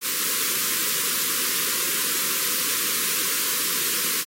white band-stop noise, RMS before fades -24 dBFS, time 0.01-4.25 s, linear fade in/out 50 ms, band 530 to 1000 Hz, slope 96 dB/octave, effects high-pass 200 Hz 12 dB/octave + AAC 48 kbps

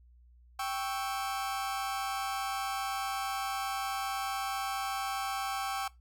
40% pulse chord, C# diminished, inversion second, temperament equal, 784 / 1108.7 / 1318.5 Hz, G5 / C#6 / E6, 0 / 0 / 0 cents, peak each -34 / -38 / -38 dBFS, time 0.59-5.88 s, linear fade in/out 5 ms, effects noise-tail reverb RT60 0.2 s tail -20 dB re dry + added 60 Hz sine -56 dBFS peak until 6 s

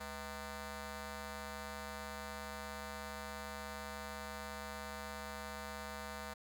10% pulse ring-modulated tone, 282.9 Hz, C#4, 35 cents sharp, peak -32 dBFS, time 0-6.34 s, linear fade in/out 10 ms, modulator 356 Hz, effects none

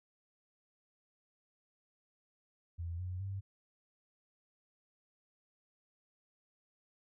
sine tone with pitch steps, 84.9 / 90.99 / 97.52 Hz, F2 / F#2 / G2, -48 / -28 / -8 cents, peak -37 dBFS, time 2.78-3.41 s, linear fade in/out 20 ms, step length 210 ms, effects none

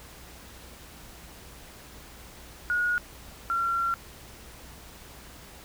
sine tone pair in turn, 1446 / 1368.7 Hz, F#6 / F6, -40 / -35 cents, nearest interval minor second, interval 95 cents, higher first, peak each -23 / -24 dBFS, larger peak first, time 2.7-2.98 / 3.5-3.94 s, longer second, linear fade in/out 0 ms, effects added 60 Hz sine -52 dBFS peak until 5.64 s + pink hiss -48 dBFS RMS until 5.64 s

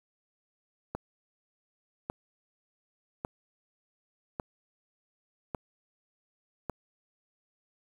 click train, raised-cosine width 1 ms, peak -19 dBFS, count 6, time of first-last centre 0.95-6.697 s, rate 0.87 Hz, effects 8-bit

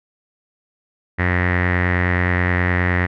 sawtooth tone with low-pass filter, 89.5 Hz, F2, 43 cents sharp, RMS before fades -18 dBFS, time 1.18-3.07 s, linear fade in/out 20 ms, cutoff 1900 Hz, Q 8.6, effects none

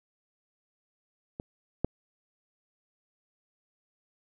clicks, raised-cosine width 2 ms, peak -23 / -12 dBFS, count 2, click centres 1.399 / 1.846 s, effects none

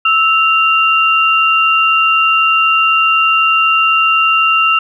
sine tone pair together, 1311 / 2776 Hz, E6 / F7, -10 / -11 cents, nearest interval octave + minor second, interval 1299 cents, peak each -11 dBFS, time 0.05-4.79 s, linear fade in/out 5 ms, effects none

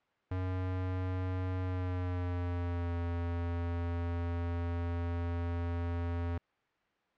square tone with pitch glide, 92.4 to 85.72 Hz, F#2 to F2, -2 to -32 cents, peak -33 dBFS, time 0.31-6.38 s, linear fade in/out 5 ms, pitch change -130 cents, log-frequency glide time 1.61-2.95 s, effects white hiss -73 dBFS RMS until 7.17 s + low-pass 2000 Hz 12 dB/octave

